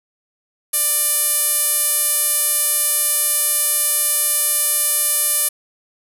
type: tone with band-pass filter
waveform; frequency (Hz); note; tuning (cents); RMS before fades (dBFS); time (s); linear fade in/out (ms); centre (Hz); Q
sawtooth; 592; D5; +14; -18; 0.73-5.49; 10; 11000; 4.6
effects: none